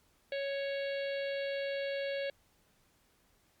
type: harmonic tone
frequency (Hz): 554.4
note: C#5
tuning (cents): 0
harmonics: 1 / 3 / 4 / 5 / 6 / 7 / 8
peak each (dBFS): -34 / -44 / -46 / -48 / -50 / -51 / -52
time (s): 0.32-2.3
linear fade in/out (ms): 2
effects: pink hiss -70 dBFS RMS until 3.6 s + Opus 48 kbps